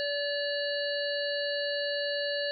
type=harmonic tone with a mistuned harmonic; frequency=575 Hz; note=D5; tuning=37 cents flat; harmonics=1 / 3 / 5 / 7 / 8; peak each=-31 / -35 / -40 / -39 / -37 dBFS; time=0-2.51 s; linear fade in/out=0 ms; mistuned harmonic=8; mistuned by=-59 cents; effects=none